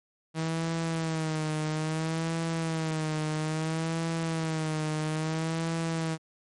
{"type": "tone with vibrato", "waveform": "sawtooth", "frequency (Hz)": 159.5, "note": "D#3", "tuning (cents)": 43, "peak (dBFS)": -24, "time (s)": [0.34, 6.18], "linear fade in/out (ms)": 50, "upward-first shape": "sine", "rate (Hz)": 0.6, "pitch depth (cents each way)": 57, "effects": ["MP3 48 kbps"]}